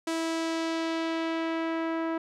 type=tone with low-pass filter sweep; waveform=sawtooth; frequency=327 Hz; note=E4; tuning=14 cents flat; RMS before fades=-30 dBFS; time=0.07-2.18 s; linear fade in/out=5 ms; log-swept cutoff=9000 to 1500 Hz; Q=0.98; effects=none